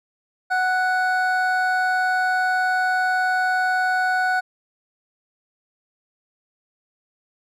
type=tone pair together; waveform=triangle; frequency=741.7 / 1480 Hz; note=F#5 / F#6; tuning=+4 / 0 cents; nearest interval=octave; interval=1196 cents; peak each=-19 dBFS; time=0.5-4.41 s; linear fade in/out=20 ms; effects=none